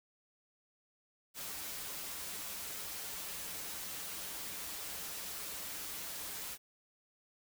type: noise with comb filter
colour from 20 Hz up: white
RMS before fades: -43 dBFS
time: 1.34-6.58 s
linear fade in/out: 50 ms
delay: 8.2 ms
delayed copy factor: -0.6
effects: none